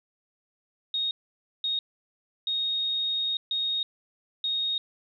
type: tone bursts at uneven times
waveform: sine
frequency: 3729 Hz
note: A#7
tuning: in tune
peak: -25 dBFS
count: 5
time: 0.94-1.11 / 1.64-1.79 / 2.47-3.37 / 3.51-3.83 / 4.44-4.78 s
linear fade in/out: 2 ms
effects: none